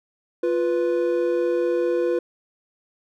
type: tone pair together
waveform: triangle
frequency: 349.2 / 493.8 Hz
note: F4 / B4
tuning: 0 / 0 cents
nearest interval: tritone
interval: 600 cents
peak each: -20 dBFS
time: 0.43-2.19 s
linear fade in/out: 5 ms
effects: none